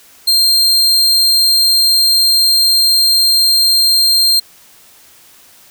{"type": "tone", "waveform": "40% pulse", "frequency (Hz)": 4186, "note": "C8", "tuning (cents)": 0, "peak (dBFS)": -7, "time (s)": [0.27, 4.4], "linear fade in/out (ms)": 10, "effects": ["white hiss -44 dBFS RMS until 5.7 s"]}